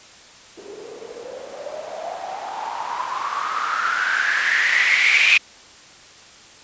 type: noise with low-pass filter sweep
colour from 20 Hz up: violet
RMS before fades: -22 dBFS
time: 0.57-5.38 s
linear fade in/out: 10 ms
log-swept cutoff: 380 to 2500 Hz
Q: 9
effects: white hiss -45 dBFS RMS until 6.63 s + resampled to 16000 Hz